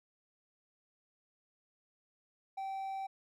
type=tone; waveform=triangle; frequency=775 Hz; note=G5; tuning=20 cents flat; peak=-35 dBFS; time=2.57-3.07 s; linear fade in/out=10 ms; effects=none